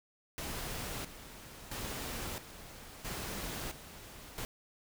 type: noise with tremolo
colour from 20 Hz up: pink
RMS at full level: -40 dBFS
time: 0.38-4.45 s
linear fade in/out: 0 ms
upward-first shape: square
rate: 0.75 Hz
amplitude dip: 70%
effects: none

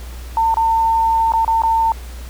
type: tone with dropouts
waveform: sine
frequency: 903 Hz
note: A5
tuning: 45 cents sharp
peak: -12 dBFS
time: 0.37-1.92 s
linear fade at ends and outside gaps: 1 ms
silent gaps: 0.542-0.57 / 1.321-1.336 / 1.448-1.478 / 1.62-1.635 s
effects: added 60 Hz sine -29 dBFS peak until 2.29 s + pink hiss -40 dBFS RMS until 2.29 s

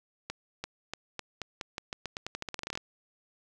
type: accelerating click train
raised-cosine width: 0.2 ms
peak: -18 dBFS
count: 22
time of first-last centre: 0.3-2.775 s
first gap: 340 ms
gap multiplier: 0.87
effects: none

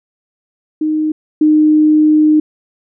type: tone pair in turn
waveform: sine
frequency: 309.2 / 306.4 Hz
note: D#4 / D#4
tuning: -11 / -27 cents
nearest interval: unison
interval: 16 cents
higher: first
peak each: -12 / -6 dBFS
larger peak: second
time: 0.81-1.12 / 1.41-2.4 s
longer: second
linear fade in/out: 5 ms
effects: none

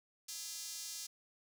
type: tone with high-pass filter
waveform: square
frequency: 185 Hz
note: F#3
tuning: in tune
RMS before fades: -45 dBFS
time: 0.28-1.07 s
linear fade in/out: 10 ms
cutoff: 5500 Hz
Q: 1.7
effects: 11-bit

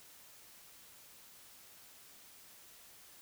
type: silence
effects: white hiss -58 dBFS RMS until 3.21 s

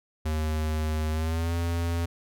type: tone with pitch glide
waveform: square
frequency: 77.78 to 84.82 Hz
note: D#2 to E2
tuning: 0 to +50 cents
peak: -26 dBFS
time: 0.25-2.06 s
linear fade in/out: 10 ms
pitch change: +150 cents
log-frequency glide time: 1.11-1.54 s
effects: none

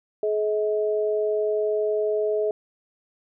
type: tone pair together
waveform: sine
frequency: 425.1 / 637 Hz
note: G#4 / D#5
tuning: +40 / +41 cents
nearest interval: perfect fifth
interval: 701 cents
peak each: -22 / -26 dBFS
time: 0.23-2.51 s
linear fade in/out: 2 ms
effects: none

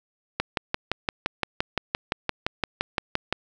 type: click train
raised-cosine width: 0.3 ms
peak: -7 dBFS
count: 18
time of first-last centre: 0.4-3.326 s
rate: 5.81 Hz
effects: none

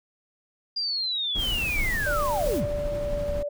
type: linear sweep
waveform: sine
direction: down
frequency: 4840 to 77.78 Hz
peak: -25 dBFS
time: 0.76-2.66 s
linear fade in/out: 10 ms
type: noise with tremolo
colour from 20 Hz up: brown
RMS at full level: -30 dBFS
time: 1.35-3.43 s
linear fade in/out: 5 ms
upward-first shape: triangle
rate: 12 Hz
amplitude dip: 25%
type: noise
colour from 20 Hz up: white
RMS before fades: -39 dBFS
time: 1.37-2.62 s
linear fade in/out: 50 ms
type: tone with pitch glide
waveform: sine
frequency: 587.3 to 581.6 Hz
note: D5 to D5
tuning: 0 to -17 cents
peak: -27 dBFS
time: 2.06-3.49 s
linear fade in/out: 10 ms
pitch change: -17 cents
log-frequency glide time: 2.4-3.24 s
effects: none

